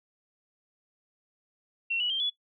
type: tone with pitch steps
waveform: sine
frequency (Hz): 2723 / 2935 / 3164 / 3411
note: F7 / F#7 / G7 / G#7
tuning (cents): -44 / -15 / +15 / +46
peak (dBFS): -26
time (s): 1.9-2.3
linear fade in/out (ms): 10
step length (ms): 100
effects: noise-tail reverb RT60 0.1 s tail -20 dB re dry